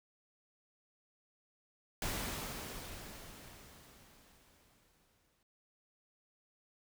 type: noise with exponential decay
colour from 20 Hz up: pink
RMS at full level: -37 dBFS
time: 2.02-5.43 s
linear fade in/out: 2 ms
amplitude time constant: 740 ms
effects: none